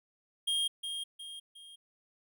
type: tone with echo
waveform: square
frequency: 3230 Hz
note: G#7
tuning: 49 cents flat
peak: -29 dBFS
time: 0.47-0.68 s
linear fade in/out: 10 ms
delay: 360 ms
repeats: 3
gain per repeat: -7 dB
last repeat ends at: 1.76 s
effects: none